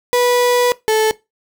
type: tone pair in turn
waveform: 35% pulse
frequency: 490 / 436.5 Hz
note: B4 / A4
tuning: -14 / -14 cents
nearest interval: major second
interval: 200 cents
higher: first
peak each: -10 dBFS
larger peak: neither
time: 0.13-0.72 / 0.88-1.11 s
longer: first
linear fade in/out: 0 ms
effects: noise-tail reverb RT60 0.2 s tail -19 dB re dry